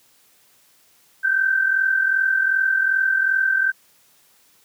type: tone pair together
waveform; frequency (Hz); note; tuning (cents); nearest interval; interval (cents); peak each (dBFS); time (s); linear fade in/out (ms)
sine; 1517 / 1559.6; F#6 / G6; +43 / -9; unison; 48; -23 / -17; 1.23-3.72; 20
effects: white hiss -57 dBFS RMS until 4.64 s + high-pass 80 Hz 12 dB/octave